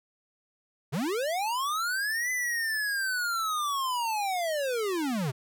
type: linear two-way sweep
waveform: square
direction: up then down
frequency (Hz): 118.3 to 2024 to 118.3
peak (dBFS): -28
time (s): 0.92-5.32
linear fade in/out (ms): 20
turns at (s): 2.31
effects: none